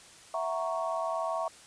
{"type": "chord", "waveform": "sine", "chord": "F# dominant seventh", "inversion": "third", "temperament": "equal", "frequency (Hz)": [659.3, 740, 932.3, 1108.7], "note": ["E5", "F#5", "A#5", "C#6"], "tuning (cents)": [0, 0, 0, 0], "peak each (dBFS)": [-32, -38, -37, -35], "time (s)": [0.34, 1.48], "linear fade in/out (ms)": 2, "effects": ["white hiss -53 dBFS RMS until 1.66 s", "resampled to 22050 Hz"]}